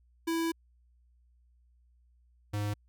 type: tone pair in turn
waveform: square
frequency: 330.1 / 103.62 Hz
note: E4 / G#2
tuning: +2 / -3 cents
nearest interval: octave + minor sixth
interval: 2005 cents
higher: first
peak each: -29 / -31 dBFS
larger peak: first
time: 0.27-0.52 / 2.53-2.74 s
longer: first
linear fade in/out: 10 ms
effects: added 60 Hz sine -62 dBFS peak until 2.88 s